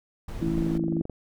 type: noise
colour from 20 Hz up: brown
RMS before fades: -34 dBFS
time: 0.28-0.78 s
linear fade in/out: 5 ms
type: harmonic tone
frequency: 55 Hz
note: A1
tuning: in tune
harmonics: 3 / 4 / 5 / 6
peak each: -28 / -33 / -33 / -27 dBFS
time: 0.41-1.02 s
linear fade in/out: 10 ms
type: click train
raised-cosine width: 2 ms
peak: -23 dBFS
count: 13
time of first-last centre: 0.58-1.097 s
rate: 23.2 Hz
effects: none